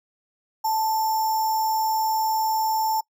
sine tone with sample-and-hold, 880 Hz, A5, in tune, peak -20 dBFS, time 0.64-3.01 s, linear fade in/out 10 ms, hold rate 6300 Hz, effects noise-tail reverb RT60 0.1 s tail -23 dB re dry

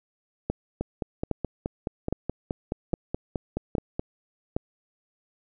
two click trains, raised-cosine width 2 ms, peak -12 / -14 dBFS, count 6 / 16, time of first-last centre 0.5-4.565 / 0.81-3.995 s, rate 1.23 / 4.71 Hz, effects none

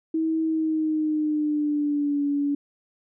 sine tone with pitch glide, 320.9 to 285.9 Hz, E4 to D4, -46 to -46 cents, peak -21 dBFS, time 0.14-2.55 s, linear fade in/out 5 ms, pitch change -200 cents, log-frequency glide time 0.43-2.23 s, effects none

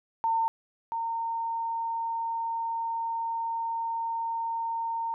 sine tone pair in turn, 907 / 916 Hz, A#5 / A#5, -48 / -31 cents, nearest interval unison, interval 17 cents, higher second, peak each -23 / -28 dBFS, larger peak first, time 0.24-0.48 / 0.92-5.14 s, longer second, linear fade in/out 0 ms, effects none

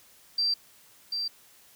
sine tone with echo, 4700 Hz, D8, 1 cent sharp, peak -23 dBFS, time 0.38-0.54 s, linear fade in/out 5 ms, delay 740 ms, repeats 1, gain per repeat -5 dB, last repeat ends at 1.28 s, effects white hiss -57 dBFS RMS until 1.75 s

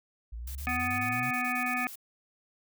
sine exponential sweep, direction up, 54.3 to 134.9 Hz, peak -36 dBFS, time 0.32-1.31 s, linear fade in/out 10 ms
blue noise bursts, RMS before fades -44 dBFS, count 14, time 0.47-1.957 s, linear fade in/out 5 ms, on 83 ms, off 25 ms
harmonic tone, 248.6 Hz, B3, 12 cents sharp, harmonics 1 / 3 / 5 / 7 / 9 / 10, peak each -35 / -35 / -35 / -35 / -35 / -35 dBFS, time 0.67-1.87 s, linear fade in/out 0 ms
effects none

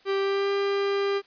45% pulse tone with pitch glide, 392 to 398.4 Hz, G4 to G4, 0 to +28 cents, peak -23 dBFS, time 0.05-1.22 s, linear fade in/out 50 ms, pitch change +28 cents, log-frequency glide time 0.19-0.51 s, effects white hiss -58 dBFS RMS until 1.26 s + resampled to 11025 Hz

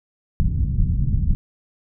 pink low-pass noise, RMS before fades -19 dBFS, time 0.4-1.35 s, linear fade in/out 0 ms, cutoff 160 Hz, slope 24 dB/octave, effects none

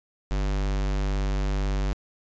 square tone, 49 Hz, G1, in tune, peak -24 dBFS, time 0.31-1.93 s, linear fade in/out 0 ms, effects resampled to 16000 Hz

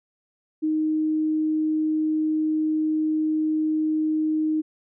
sine tone, 311.1 Hz, D#4, in tune, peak -20 dBFS, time 0.62-4.62 s, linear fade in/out 20 ms, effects none

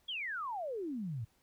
sine exponential sweep, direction down, 3400 to 103.83 Hz, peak -36 dBFS, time 0.08-1.25 s, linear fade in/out 10 ms, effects pink hiss -72 dBFS RMS until 1.42 s

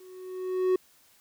triangle tone with level ramp, 370 Hz, F#4, in tune, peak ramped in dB -46 to -17 dBFS, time 0-0.76 s, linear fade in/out 5 ms, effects white hiss -61 dBFS RMS until 1.2 s

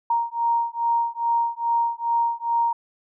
sine beating tone pair, 932.3 / 934.7 Hz, A#5 / A#5, 0 / +4 cents, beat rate 2.4 Hz, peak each -23 dBFS, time 0.1-2.73 s, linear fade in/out 5 ms, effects none

